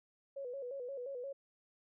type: tone with vibrato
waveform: sine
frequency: 521 Hz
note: C5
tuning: 7 cents flat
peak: -40 dBFS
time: 0.36-1.33 s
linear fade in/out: 10 ms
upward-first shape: square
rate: 5.7 Hz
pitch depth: 100 cents each way
effects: none